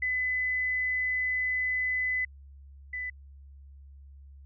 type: tone pair in turn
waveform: sine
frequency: 2010 / 1998.4 Hz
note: B6 / B6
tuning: +30 / +20 cents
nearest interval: unison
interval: 10 cents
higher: first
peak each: -26 / -32 dBFS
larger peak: first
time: 0.02-2.25 / 2.93-3.1 s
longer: first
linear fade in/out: 5 ms
effects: added 69 Hz sine -47 dBFS peak until 4.45 s